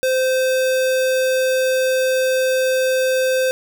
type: tone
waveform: square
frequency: 518 Hz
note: C5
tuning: 17 cents flat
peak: -16 dBFS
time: 0.03-3.51 s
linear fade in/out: 0 ms
effects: none